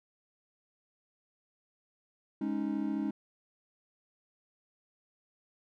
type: chord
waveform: triangle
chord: Ab suspended fourth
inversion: none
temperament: equal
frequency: 207.7 / 277.2 / 311.1 Hz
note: Ab3 / Db4 / Eb4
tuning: 0 / 0 / 0 cents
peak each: -33 dBFS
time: 2.41-3.11 s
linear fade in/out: 5 ms
effects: none